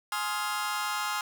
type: chord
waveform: sawtooth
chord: F minor seventh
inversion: first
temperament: just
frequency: 838.1 / 1047.7 / 1257.2 / 1396.9 Hz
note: Ab5 / C6 / Eb6 / F6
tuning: +16 / +2 / +18 / 0 cents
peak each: -31 dBFS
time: 0.12-1.21 s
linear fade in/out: 2 ms
effects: none

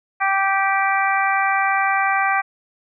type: harmonic tone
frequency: 390.2 Hz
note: G4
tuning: 8 cents flat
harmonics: 2 / 3 / 4 / 5 / 6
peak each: -20 / -22 / -23 / -24 / -25 dBFS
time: 0.2-2.42 s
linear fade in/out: 20 ms
effects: none

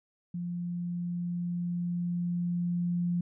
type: tone with level ramp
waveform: sine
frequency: 174.61 Hz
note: F3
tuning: in tune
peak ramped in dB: -32 to -26 dBFS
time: 0.34-3.21 s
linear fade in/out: 5 ms
effects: none

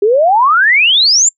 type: exponential sweep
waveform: sine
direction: up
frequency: 392 to 7459 Hz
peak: -6 dBFS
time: 0.02-1.29 s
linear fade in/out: 5 ms
effects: noise-tail reverb RT60 0.1 s tail -25 dB re dry

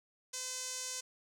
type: tone with band-pass filter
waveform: sawtooth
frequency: 510 Hz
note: C5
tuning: 44 cents flat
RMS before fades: -41 dBFS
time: 0.33-1.01 s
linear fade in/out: 10 ms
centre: 6700 Hz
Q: 2.6
effects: none

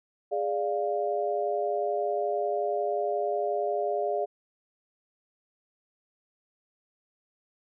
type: chord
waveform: sine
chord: D diminished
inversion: second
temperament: equal with one note detuned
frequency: 412.7 / 587.3 / 698.5 Hz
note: Ab4 / D5 / F5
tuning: -11 / 0 / 0 cents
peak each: -30 dBFS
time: 0.31-4.26 s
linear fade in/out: 20 ms
effects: none

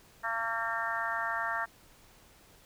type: harmonic tone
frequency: 227.9 Hz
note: A#3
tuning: 39 cents flat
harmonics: 3 / 4 / 5 / 6 / 7 / 8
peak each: -39 / -38 / -38 / -37 / -37 / -36 dBFS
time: 0.23-1.66 s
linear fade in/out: 20 ms
effects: pink hiss -59 dBFS RMS until 2.65 s

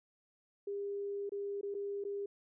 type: tone with dropouts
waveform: sine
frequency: 402.4 Hz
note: G4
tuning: 45 cents sharp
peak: -36 dBFS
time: 0.67-2.26 s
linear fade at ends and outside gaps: 5 ms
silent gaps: 1.294-1.319 / 1.612-1.63 / 1.743-1.748 / 2.04-2.049 s
effects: none

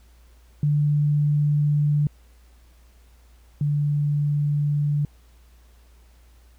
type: tone pair in turn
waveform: sine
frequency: 147.3 / 146.28 Hz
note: D3 / D3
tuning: +6 / -7 cents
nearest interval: unison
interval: 13 cents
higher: first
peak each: -17 / -19 dBFS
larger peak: first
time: 0.63-2.07 / 3.61-5.05 s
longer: neither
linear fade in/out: 2 ms
effects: added 59 Hz sine -50 dBFS peak until 6.58 s + pink hiss -61 dBFS RMS until 6.58 s

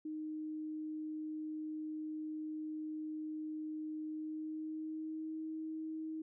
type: tone with pitch glide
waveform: sine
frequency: 309.6 to 316.1 Hz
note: D#4 to D#4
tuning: -9 to +27 cents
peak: -39 dBFS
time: 0.05-6.22 s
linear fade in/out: 5 ms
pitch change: +36 cents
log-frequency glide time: 4.04-5.4 s
effects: none

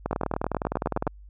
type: two click trains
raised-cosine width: 1 ms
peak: -11 / -12 dBFS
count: 10 / 21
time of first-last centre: 0.13-1.068 / 0.06-1.075 s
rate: 9.59 / 19.7 Hz
effects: added 50 Hz sine -44 dBFS peak until 1.29 s

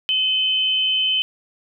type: tone pair together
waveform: sine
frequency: 2573 / 3055 Hz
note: E7 / G7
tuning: -43 / -45 cents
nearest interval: minor third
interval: 298 cents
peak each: -26 / -17 dBFS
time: 0.09-1.22 s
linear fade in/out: 0 ms
effects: none

